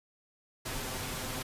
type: noise with comb filter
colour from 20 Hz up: pink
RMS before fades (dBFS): -37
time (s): 0.65-1.43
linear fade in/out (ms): 10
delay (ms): 7.8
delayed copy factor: +0.6
effects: resampled to 32000 Hz